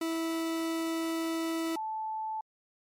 40% pulse / sine tone pair in turn, 327.5 / 874.3 Hz, E4 / A5, -11 / -11 cents, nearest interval octave + perfect fourth, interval 1700 cents, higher second, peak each -29 / -32 dBFS, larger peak first, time 0.01-1.76 / 1.76-2.41 s, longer first, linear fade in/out 5 ms, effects MP3 64 kbps

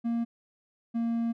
triangle tone pair in turn, 233.1 / 231.6 Hz, A#3 / A#3, 0 / -11 cents, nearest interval unison, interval 11 cents, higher first, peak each -24 dBFS, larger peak neither, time 0.04-0.25 / 0.94-1.33 s, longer second, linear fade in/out 20 ms, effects none

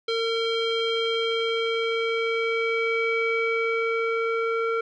square tone with low-pass filter sweep, 455.8 Hz, A#4, 39 cents flat, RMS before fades -25 dBFS, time 0.08-4.81 s, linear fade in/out 5 ms, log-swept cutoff 3700 to 1800 Hz, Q 4.5, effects none

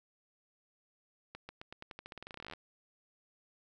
accelerating click train, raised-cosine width 0.3 ms, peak -29 dBFS, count 24, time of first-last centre 1.35-2.535 s, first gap 140 ms, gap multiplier 0.89, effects none

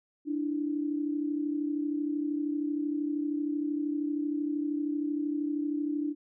sine tone pair together, 293.7 / 326.6 Hz, D4 / E4, 0 / -16 cents, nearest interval major second, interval 184 cents, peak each -29 / -35 dBFS, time 0.25-6.15 s, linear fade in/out 50 ms, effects none

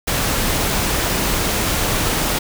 pink noise, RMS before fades -19 dBFS, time 0.07-2.39 s, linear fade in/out 10 ms, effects none

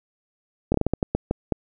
slowing click train, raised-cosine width 2 ms, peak -7 dBFS, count 10, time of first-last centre 0.72-1.523 s, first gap 23 ms, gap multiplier 1.32, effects none

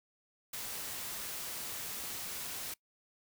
white noise, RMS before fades -41 dBFS, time 0.53-2.74 s, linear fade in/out 5 ms, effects noise-tail reverb RT60 0.1 s tail -22 dB re dry

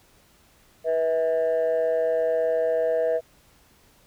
sine tone pair together, 488.3 / 646.7 Hz, B4 / E5, -20 / -33 cents, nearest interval perfect fourth, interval 487 cents, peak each -21 dBFS, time 0.84-3.21 s, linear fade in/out 50 ms, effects tanh soft clip ceiling -17 dBFS + pink hiss -58 dBFS RMS until 4.06 s

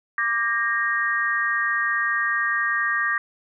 sine chord, G minor, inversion second, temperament equal with one note detuned, 1174.7 / 1609.3 / 1864.7 Hz, D6 / G6 / Bb6, 0 / +45 / 0 cents, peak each -26 / -25 / -23 dBFS, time 0.18-3.18 s, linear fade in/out 2 ms, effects none

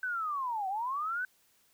sine linear two-way sweep, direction down then up, 1538 to 740 to 1538 Hz, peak -31 dBFS, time 0.03-1.25 s, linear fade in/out 2 ms, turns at 0.68 s, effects white hiss -68 dBFS RMS until 1.73 s

